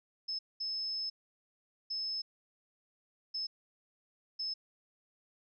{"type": "tone bursts at uneven times", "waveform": "sine", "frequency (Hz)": 5220, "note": "E8", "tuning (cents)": -18, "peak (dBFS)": -34, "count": 5, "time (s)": [[0.28, 0.39], [0.6, 1.1], [1.9, 2.22], [3.34, 3.47], [4.39, 4.54]], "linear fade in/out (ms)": 10, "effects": []}